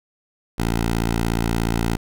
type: tone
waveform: 10% pulse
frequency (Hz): 56.9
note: A#1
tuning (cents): -41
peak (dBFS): -11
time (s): 0.58-1.97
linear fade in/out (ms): 10
effects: none